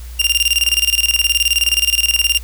sawtooth tone with tremolo, 2794 Hz, F7, in tune, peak -7 dBFS, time 0.19-2.39 s, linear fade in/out 10 ms, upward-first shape square, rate 19 Hz, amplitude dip 80%, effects added 60 Hz sine -28 dBFS peak until 2.43 s + white hiss -42 dBFS RMS until 2.43 s

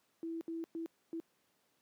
sine tone bursts at uneven times, 329.6 Hz, E4, in tune, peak -37 dBFS, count 4, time 0.23-0.41 / 0.48-0.64 / 0.75-0.86 / 1.13-1.2 s, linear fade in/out 0 ms, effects pink hiss -75 dBFS RMS until 1.81 s + high-pass 200 Hz 12 dB/octave

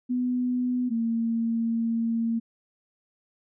sine tone pair in turn, 248.8 / 229.1 Hz, B3 / A#3, +13 / -30 cents, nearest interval minor second, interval 143 cents, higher first, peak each -23 dBFS, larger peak neither, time 0.09-0.9 / 0.9-2.4 s, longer second, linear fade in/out 20 ms, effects none

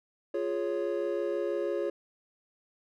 triangle chord, Db major, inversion first, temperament equal, 349.2 / 415.3 / 554.4 Hz, F4 / Ab4 / Db5, 0 / 0 / 0 cents, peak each -31 dBFS, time 0.34-1.9 s, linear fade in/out 5 ms, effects none

